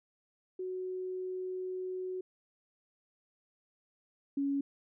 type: tone pair in turn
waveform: sine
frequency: 370.1 / 279.1 Hz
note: F#4 / C#4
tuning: 0 / +12 cents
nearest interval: perfect fourth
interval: 488 cents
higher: first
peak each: -35 / -29 dBFS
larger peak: second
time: 0.59-2.21 / 4.37-4.61 s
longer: first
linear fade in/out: 5 ms
effects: none